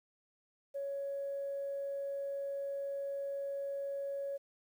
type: tone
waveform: sine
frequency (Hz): 557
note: C#5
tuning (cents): +8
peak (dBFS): -35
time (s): 0.74-4.38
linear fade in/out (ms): 20
effects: tanh soft clip ceiling -31 dBFS + 11-bit